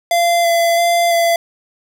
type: tone with vibrato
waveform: square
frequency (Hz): 683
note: F5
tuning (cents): -39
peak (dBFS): -12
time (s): 0.11-1.36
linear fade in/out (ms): 2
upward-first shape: square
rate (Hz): 1.5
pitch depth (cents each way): 13
effects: none